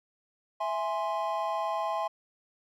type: chord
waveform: triangle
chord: E augmented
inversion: none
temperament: equal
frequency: 659.3 / 830.6 / 1046.5 Hz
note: E5 / G#5 / B#5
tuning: 0 / 0 / 0 cents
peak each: -31 dBFS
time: 0.6-2.08 s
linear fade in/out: 10 ms
effects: none